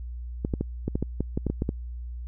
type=clicks; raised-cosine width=3 ms; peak=-13 dBFS; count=12; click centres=0.449 / 0.538 / 0.61 / 0.88 / 0.955 / 1.026 / 1.206 / 1.375 / 1.467 / 1.5 / 1.621 / 1.691 s; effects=added 60 Hz sine -33 dBFS peak until 2.27 s